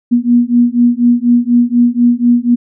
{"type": "beating tone pair", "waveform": "sine", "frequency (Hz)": [238.6, 242.7], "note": ["A#3", "B3"], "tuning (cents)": [41, -30], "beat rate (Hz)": 4.1, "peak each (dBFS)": -10, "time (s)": [0.11, 2.56], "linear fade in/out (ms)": 20, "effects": []}